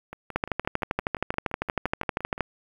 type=two click trains; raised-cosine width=0.5 ms; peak=-9 / -22 dBFS; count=27 / 14; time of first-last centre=0.36-2.407 / 0.13-2.379 s; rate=12.7 / 5.78 Hz; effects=8-bit